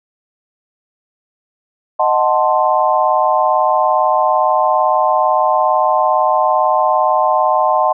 sine chord, D# diminished seventh, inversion none, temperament equal, 622.3 / 740 / 880 / 1046.5 Hz, D#5 / F#5 / A5 / C6, 0 / 0 / 0 / 0 cents, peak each -16 dBFS, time 1.99-7.93 s, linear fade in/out 10 ms, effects none

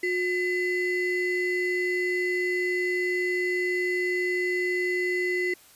triangle ring-modulated tone, 1189 Hz, D6, 21 cents sharp, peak -19 dBFS, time 0.03-5.54 s, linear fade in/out 5 ms, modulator 828 Hz, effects white hiss -54 dBFS RMS until 5.75 s + resampled to 32000 Hz

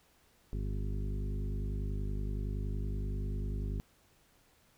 harmonic tone with a mistuned harmonic, 50.5 Hz, G#1, 48 cents flat, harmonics 1 / 2 / 3 / 4 / 5 / 7 / 8, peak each -34 / -40 / -44 / -46 / -48 / -51 / -52 dBFS, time 0.53-3.8 s, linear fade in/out 0 ms, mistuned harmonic 1, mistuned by -19 cents, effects pink hiss -67 dBFS RMS until 4.77 s

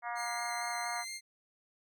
harmonic tone, 238 Hz, A#3, 36 cents sharp, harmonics 3 / 4 / 5 / 6 / 7 / 8 / 9, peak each -39 / -41 / -43 / -45 / -46 / -47 / -48 dBFS, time 0.02-1.05 s, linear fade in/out 50 ms
15% pulse tone with vibrato, 2093 Hz, C7, in tune, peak -33 dBFS, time 0.15-1.21 s, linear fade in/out 50 ms, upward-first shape square, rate 4.3 Hz, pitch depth 15 cents each way
effects none

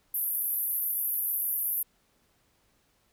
white band-pass noise, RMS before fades -30 dBFS, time 0.14-1.83 s, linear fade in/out 5 ms, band 11000 to 14000 Hz, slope 96 dB/octave, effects pink hiss -69 dBFS RMS until 3.12 s

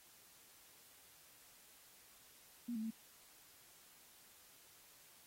sine tone with pitch steps, 238.6 / 219.3 / 223.4 Hz, A#3 / A3 / A3, +41 / -6 / +27 cents, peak -39 dBFS, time 2.68-2.908 s, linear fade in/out 10 ms, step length 76 ms, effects white hiss -64 dBFS RMS until 5.26 s + AAC 48 kbps

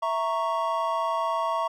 triangle chord, A# diminished, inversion second, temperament equal, 659.3 / 932.3 / 1108.7 Hz, E5 / A#5 / C#6, 0 / 0 / 0 cents, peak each -27 / -27 / -26 dBFS, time 0.02-1.68 s, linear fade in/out 10 ms, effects none

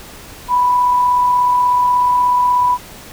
sine tone with amplitude modulation, 987.8 Hz, B5, in tune, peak -9 dBFS, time 0.48-2.78 s, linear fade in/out 50 ms, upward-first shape sine, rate 36.5 Hz, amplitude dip 25%, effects pink hiss -36 dBFS RMS until 3.12 s

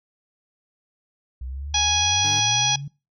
sine exponential sweep, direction up, 61.74 to 145.8 Hz, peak -29 dBFS, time 1.41-2.88 s, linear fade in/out 5 ms
harmonic tone, 830.6 Hz, G#5, in tune, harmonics 1 / 2 / 3 / 4 / 5 / 6 / 7, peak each -26 / -34 / -28 / -22 / -31 / -30 / -22 dBFS, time 1.74-2.76 s, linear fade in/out 5 ms
25% pulse tone, 150 Hz, D3, 37 cents sharp, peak -29 dBFS, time 2.24-2.4 s, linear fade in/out 5 ms
effects noise-tail reverb RT60 0.3 s tail -24 dB re dry

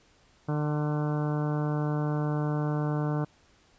harmonic tone with a mistuned harmonic, 149.7 Hz, D3, 33 cents sharp, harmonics 1 / 2 / 3 / 4 / 5 / 6 / 7 / 8 / 9 / 10, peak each -27 / -33 / -37 / -39 / -41 / -43 / -44 / -45 / -46 / -47 dBFS, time 0.48-3.25 s, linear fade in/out 10 ms, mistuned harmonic 8, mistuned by -36 cents, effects pink hiss -62 dBFS RMS until 3.78 s + resampled to 16000 Hz

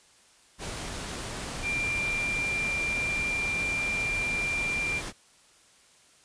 sine tone in noise, 2379 Hz, D7, 22 cents sharp, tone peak -27 dBFS, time 1.62-5.02 s, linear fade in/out 50 ms, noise pink, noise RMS -36 dBFS, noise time 0.58-5.13 s, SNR +6 dB, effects white hiss -59 dBFS RMS until 6.24 s + resampled to 22050 Hz

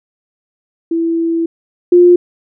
sine tone pair in turn, 331.7 / 353.1 Hz, E4 / F4, +11 / +19 cents, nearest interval minor second, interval 108 cents, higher second, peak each -12 / -3 dBFS, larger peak second, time 0.91-1.46 / 1.92-2.16 s, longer first, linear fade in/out 5 ms, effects none

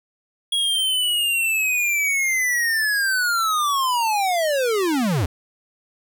square linear sweep, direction down, 3322 to 76.8 Hz, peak -19 dBFS, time 0.52-5.26 s, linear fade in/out 5 ms, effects none

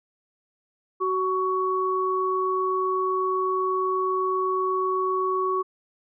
sine tone pair together, 375.2 / 1118 Hz, F#4 / C#6, +24 / +14 cents, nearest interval octave + perfect fifth, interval 1890 cents, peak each -25 / -24 dBFS, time 1-5.63 s, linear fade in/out 20 ms, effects none

